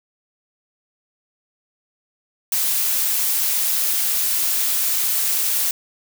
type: noise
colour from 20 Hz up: blue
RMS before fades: -20 dBFS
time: 2.52-5.71 s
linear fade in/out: 2 ms
effects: none